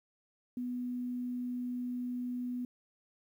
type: tone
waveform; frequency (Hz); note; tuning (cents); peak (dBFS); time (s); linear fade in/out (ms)
sine; 246.9; B3; 0; -34; 0.57-2.65; 2
effects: 11-bit